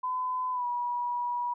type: tone with pitch glide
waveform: sine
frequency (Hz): 1012 to 969.1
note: B5 to B5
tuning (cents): +42 to -33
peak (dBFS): -28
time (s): 0.03-1.54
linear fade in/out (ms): 10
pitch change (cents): -75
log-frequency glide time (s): 0.52-0.66
effects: none